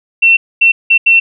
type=tone bursts at uneven times; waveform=sine; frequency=2704 Hz; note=E7; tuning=43 cents sharp; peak=-4 dBFS; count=4; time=0.22-0.37 / 0.61-0.72 / 0.9-0.98 / 1.06-1.2 s; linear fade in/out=10 ms; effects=none